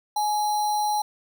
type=tone with sample-and-hold; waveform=sine; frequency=840 Hz; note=G#5; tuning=19 cents sharp; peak=-21 dBFS; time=0.16-1.02 s; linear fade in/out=5 ms; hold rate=4900 Hz; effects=none